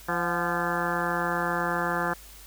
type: harmonic tone with a mistuned harmonic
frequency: 172.3 Hz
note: F3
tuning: 23 cents flat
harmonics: 1 / 2 / 3 / 4 / 5 / 6 / 7 / 8 / 9 / 10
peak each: -34 / -34 / -34 / -34 / -34 / -34 / -34 / -34 / -34 / -34 dBFS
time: 0.08-2.14 s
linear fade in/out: 10 ms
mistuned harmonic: 4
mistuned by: +68 cents
effects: added 50 Hz sine -49 dBFS peak until 2.46 s + white hiss -49 dBFS RMS until 2.46 s